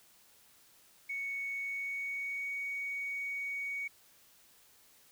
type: tone with pitch glide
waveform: sine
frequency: 2221 to 2240 Hz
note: C#7 to C#7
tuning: +3 to +18 cents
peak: -34 dBFS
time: 1.09-3.88 s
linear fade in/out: 10 ms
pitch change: +15 cents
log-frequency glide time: 1.55-2.53 s
effects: tanh soft clip ceiling -30 dBFS + white hiss -63 dBFS RMS until 5.11 s